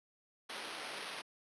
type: noise with sample-and-hold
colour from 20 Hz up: violet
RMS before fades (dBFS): -44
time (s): 0.49-1.22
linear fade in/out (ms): 10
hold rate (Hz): 7350
effects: high-pass 300 Hz 12 dB/octave + resampled to 24000 Hz